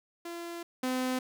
sawtooth tone pair in turn, 341.4 / 255.8 Hz, F4 / C4, -39 / -39 cents, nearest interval perfect fourth, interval 500 cents, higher first, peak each -34 / -25 dBFS, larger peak second, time 0.25-0.63 / 0.83-1.19 s, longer first, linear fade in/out 5 ms, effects none

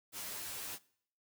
white noise with comb filter, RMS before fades -43 dBFS, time 0.12-0.79 s, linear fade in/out 50 ms, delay 10 ms, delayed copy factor +0.8, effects noise-tail reverb RT60 0.6 s tail -21 dB re dry

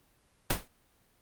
pink noise with exponential decay, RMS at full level -23 dBFS, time 0.5-0.68 s, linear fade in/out 5 ms, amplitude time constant 37 ms, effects pink hiss -68 dBFS RMS until 1.21 s + Opus 32 kbps

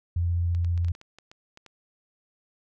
sine tone with vibrato, 86.2 Hz, F2, 22 cents flat, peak -22 dBFS, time 0.16-0.92 s, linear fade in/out 5 ms, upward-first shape square, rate 15 Hz, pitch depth 9 cents each way
clicks, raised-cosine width 0.2 ms, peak -30 dBFS, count 11, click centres 0.549 / 0.647 / 0.777 / 0.847 / 0.884 / 0.951 / 1.014 / 1.186 / 1.315 / 1.574 / 1.663 s
effects none

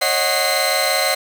sawtooth tone cluster, 547 / 623 / 741 / 2066 / 4106 Hz, C#5 / D#5 / F#5 / C7 / C8, -23 / +2 / +2 / -22 / -33 cents, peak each -19 dBFS, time 0.01-1.15 s, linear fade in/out 10 ms, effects none

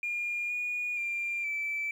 sine tone with pitch steps, 2415 / 2447 / 2384 / 2321 Hz, D7 / D#7 / D7 / D7, +48 / -29 / +25 / -21 cents, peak -29 dBFS, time 0.03-1.91 s, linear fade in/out 2 ms, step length 470 ms, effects tanh soft clip ceiling -26 dBFS + 10-bit

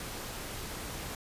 pink noise, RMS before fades -40 dBFS, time 0-1.15 s, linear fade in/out 2 ms, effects resampled to 32000 Hz

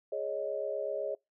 sine chord, Ab suspended fourth, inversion none, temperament equal, 415.3 / 554.4 / 622.3 Hz, Ab4 / Db5 / Eb5, 0 / 0 / 0 cents, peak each -38 / -35 / -36 dBFS, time 0.12-1.15 s, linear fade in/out 5 ms, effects noise-tail reverb RT60 0.2 s tail -26 dB re dry

